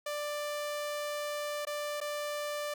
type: tone with dropouts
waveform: sawtooth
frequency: 590 Hz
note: D5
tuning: 8 cents sharp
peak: -30 dBFS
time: 0.06-2.74 s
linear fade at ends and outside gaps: 5 ms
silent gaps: 1.652-1.669 / 2.004-2.012 s
effects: none

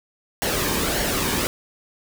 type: noise with flanger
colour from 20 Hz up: pink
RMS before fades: -23 dBFS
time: 0.42-1.47 s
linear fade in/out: 0 ms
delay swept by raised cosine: 0.81 to 1.51 ms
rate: 1.7 Hz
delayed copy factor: -0.5
effects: none

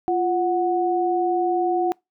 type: tone pair together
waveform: sine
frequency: 347.7 / 736.8 Hz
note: F4 / F#5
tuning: -8 / -7 cents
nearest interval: octave + minor second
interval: 1301 cents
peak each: -21 dBFS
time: 0.08-1.92 s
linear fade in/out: 0 ms
effects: noise-tail reverb RT60 0.2 s tail -26 dB re dry

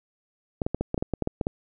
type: clicks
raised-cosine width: 2 ms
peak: -12 dBFS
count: 12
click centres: 0.618 / 0.665 / 0.746 / 0.81 / 0.944 / 0.978 / 1.025 / 1.137 / 1.223 / 1.274 / 1.412 / 1.469 s
effects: none

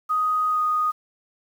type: tone with pitch glide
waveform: sine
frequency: 1249 to 1239.7 Hz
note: D#6 to D#6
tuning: +6 to -7 cents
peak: -19 dBFS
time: 0.09-0.92 s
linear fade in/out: 20 ms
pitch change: -13 cents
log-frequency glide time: 0.5-0.6 s
effects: 8-bit

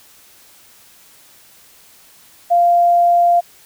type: tone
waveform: sine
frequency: 695 Hz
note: F5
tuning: 9 cents flat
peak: -9 dBFS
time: 2.5-3.41 s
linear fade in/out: 20 ms
effects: white hiss -47 dBFS RMS until 3.65 s

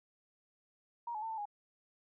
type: tone with pitch steps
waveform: sine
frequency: 943 / 854 / 896 / 888 / 826 Hz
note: A#5 / G#5 / A5 / A5 / G#5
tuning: +20 / +48 / +31 / +16 / -10 cents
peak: -37 dBFS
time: 1.07-1.455 s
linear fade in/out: 5 ms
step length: 77 ms
effects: none

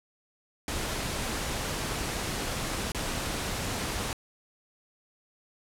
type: noise with dropouts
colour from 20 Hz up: pink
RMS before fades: -32 dBFS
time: 0.68-4.13 s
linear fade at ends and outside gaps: 1 ms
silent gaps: 2.919-2.947 s
effects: low-pass 11000 Hz 12 dB/octave

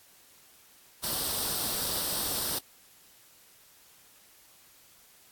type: noise with comb filter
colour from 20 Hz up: white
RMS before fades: -31 dBFS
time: 1.03-2.59 s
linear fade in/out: 10 ms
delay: 0.22 ms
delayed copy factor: +0.6
effects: white hiss -58 dBFS RMS until 5.31 s + AAC 64 kbps

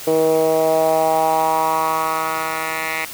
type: tone with band-pass filter sweep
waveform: 10% pulse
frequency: 159.6 Hz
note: D#3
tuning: 44 cents sharp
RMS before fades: -18 dBFS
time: 0.07-3.05 s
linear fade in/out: 5 ms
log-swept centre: 440 to 2000 Hz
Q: 3.3
effects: white hiss -33 dBFS RMS until 3.13 s

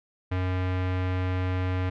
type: tone with low-pass filter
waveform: square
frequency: 92 Hz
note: F#2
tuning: 9 cents flat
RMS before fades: -27 dBFS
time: 0.31-1.9 s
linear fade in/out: 10 ms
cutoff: 2400 Hz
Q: 1.3
effects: none

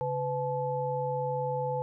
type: tone cluster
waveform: sine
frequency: 138.9 / 503 / 865 Hz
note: C#3 / B4 / A5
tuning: +4 / +32 / -30 cents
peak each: -35 / -31 / -33 dBFS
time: 0.01-1.82 s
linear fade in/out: 0 ms
effects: none

